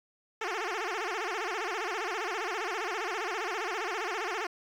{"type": "tone with vibrato", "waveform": "10% pulse", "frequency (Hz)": 398.7, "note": "G4", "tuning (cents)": 29, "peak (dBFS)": -23, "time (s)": [0.41, 4.47], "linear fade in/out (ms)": 5, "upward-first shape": "sine", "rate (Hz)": 15, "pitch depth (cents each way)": 230, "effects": ["low-pass 5000 Hz 12 dB/octave", "9-bit"]}